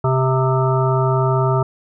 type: harmonic tone with a mistuned harmonic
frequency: 130.9 Hz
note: C3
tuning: 1 cent sharp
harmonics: 1 / 3 / 5 / 7 / 9 / 10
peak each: -16 / -21 / -23 / -24 / -26 / -26 dBFS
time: 0.04-1.63 s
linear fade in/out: 5 ms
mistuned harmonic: 9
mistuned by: +22 cents
effects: none